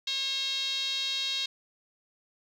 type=tone with band-pass filter; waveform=5% pulse; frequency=540 Hz; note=C#5; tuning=45 cents flat; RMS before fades=-31 dBFS; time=0.07-1.46 s; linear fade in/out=5 ms; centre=3700 Hz; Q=4.5; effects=none